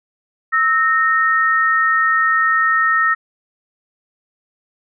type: tone pair together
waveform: sine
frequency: 1304.6 / 1845 Hz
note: E6 / A#6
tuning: -18 / -18 cents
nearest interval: tritone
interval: 600 cents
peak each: -15 dBFS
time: 0.52-3.15 s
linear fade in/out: 20 ms
effects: none